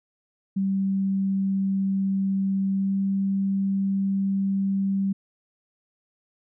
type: tone with pitch glide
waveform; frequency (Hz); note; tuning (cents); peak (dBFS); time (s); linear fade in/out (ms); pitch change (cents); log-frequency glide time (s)
sine; 194 to 195.24; G3 to G3; -18 to -7; -21; 0.56-5.13; 10; +11; 2.74-2.94
effects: none